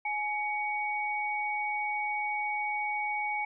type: tone pair together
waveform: sine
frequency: 840 / 2243 Hz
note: G#5 / C#7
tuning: +19 / +20 cents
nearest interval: octave + perfect fourth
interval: 1701 cents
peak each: -32 / -32 dBFS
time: 0.05-3.45 s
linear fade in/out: 5 ms
effects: none